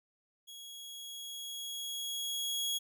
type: tone with level ramp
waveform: sawtooth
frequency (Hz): 3322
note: G#7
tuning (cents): 0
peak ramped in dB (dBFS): -44 to -28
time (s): 0.47-2.79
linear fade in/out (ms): 20
effects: none